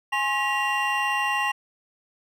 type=tone cluster; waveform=triangle; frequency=830 / 1067 / 1918 / 2777 Hz; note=G#5 / C6 / A#6 / F7; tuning=-1 / +34 / +49 / -10 cents; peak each=-26 dBFS; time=0.12-1.52 s; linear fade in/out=10 ms; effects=none